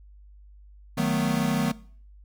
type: chord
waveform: square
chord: B dominant seventh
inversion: first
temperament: equal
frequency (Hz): 155.56 / 185 / 220 / 246.9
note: D#3 / F#3 / A3 / B3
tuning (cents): 0 / 0 / 0 / 0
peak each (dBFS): -29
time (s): 0.97-1.72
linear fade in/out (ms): 10
effects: noise-tail reverb RT60 0.5 s tail -20 dB re dry + added 50 Hz sine -47 dBFS peak until 2.24 s